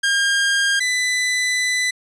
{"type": "tone pair in turn", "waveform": "sawtooth", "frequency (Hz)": [1611, 1997.4], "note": ["G6", "B6"], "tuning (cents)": [47, 19], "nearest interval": "major third", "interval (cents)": 372, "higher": "second", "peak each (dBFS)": [-12, -14], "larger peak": "first", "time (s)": [[0.03, 0.8], [0.8, 1.91]], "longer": "second", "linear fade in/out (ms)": 10, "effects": ["resampled to 22050 Hz"]}